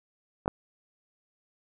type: clicks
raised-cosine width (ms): 1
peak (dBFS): -20 / -10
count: 2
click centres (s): 0.459 / 0.479
effects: none